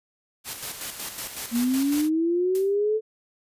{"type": "noise with tremolo", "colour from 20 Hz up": "white", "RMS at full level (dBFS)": -32, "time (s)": [0.44, 2.1], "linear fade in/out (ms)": 50, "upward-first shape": "square", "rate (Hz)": 5.4, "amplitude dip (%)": 50}
{"type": "linear sweep", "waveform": "sine", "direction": "up", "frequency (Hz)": [230, 441.5], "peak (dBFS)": -20, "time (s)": [1.51, 3.01], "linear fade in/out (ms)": 50}
{"type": "noise with exponential decay", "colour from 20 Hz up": "blue", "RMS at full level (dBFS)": -34, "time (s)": [2.55, 2.76], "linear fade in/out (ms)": 0, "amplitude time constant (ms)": 45}
{"effects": ["resampled to 32000 Hz"]}